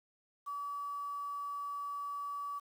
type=tone with quantisation; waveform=sine; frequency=1145 Hz; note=D6; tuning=44 cents flat; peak=-37 dBFS; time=0.46-2.6 s; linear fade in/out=20 ms; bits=10; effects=none